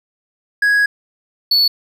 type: tone pair in turn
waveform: triangle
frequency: 1661.2 / 4435 Hz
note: G#6 / C#8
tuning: 0 / 0 cents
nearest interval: octave + perfect fourth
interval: 1700 cents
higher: second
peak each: -9 / -9 dBFS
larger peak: neither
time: 0.62-0.86 / 1.51-1.68 s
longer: first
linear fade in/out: 5 ms
effects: none